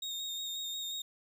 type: tone with vibrato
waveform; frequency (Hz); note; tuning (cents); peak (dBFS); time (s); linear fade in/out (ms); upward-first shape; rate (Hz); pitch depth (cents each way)
35% pulse; 3709; A#7; -9; -35; 0.02-1.02; 5; square; 5.6; 22
effects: none